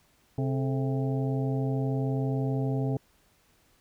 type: harmonic tone with a mistuned harmonic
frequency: 132.4 Hz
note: C3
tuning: 21 cents sharp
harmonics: 1 / 2 / 3 / 4 / 5 / 6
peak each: -27 / -32 / -35 / -43 / -40 / -43 dBFS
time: 0.38-2.97 s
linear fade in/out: 2 ms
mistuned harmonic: 3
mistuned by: +140 cents
effects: pink hiss -65 dBFS RMS until 3.8 s